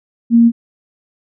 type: tone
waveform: sine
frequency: 233 Hz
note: A#3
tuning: 1 cent flat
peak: -5 dBFS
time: 0.3-0.52 s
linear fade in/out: 50 ms
effects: none